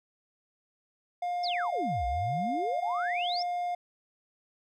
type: tone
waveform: triangle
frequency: 708 Hz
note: F5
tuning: 23 cents sharp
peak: -27 dBFS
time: 1.22-3.75 s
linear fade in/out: 5 ms
type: exponential two-way sweep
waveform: sine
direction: down then up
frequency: 5590 to 57.3 to 5590 Hz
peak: -32 dBFS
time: 1.43-3.43 s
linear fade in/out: 10 ms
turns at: 2.06 s
effects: none